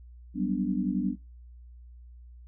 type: chord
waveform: sine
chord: G major seventh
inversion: third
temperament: equal with one note detuned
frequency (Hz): 185 / 196 / 246.9 / 292.5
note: F#3 / G3 / B3 / D4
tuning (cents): 0 / 0 / 0 / -7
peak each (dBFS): -31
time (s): 0.34-1.16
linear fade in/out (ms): 50
effects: noise-tail reverb RT60 0.2 s tail -18 dB re dry + added 60 Hz sine -46 dBFS peak until 2.47 s